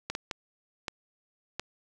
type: clicks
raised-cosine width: 0.2 ms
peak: -15 dBFS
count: 5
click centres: 0.1 / 0.151 / 0.312 / 0.882 / 1.596 s
effects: none